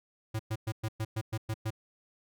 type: tone bursts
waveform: square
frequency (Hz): 110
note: A2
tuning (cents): 0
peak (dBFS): -31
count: 9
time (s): 0.34-1.706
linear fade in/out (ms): 10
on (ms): 54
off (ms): 110
effects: none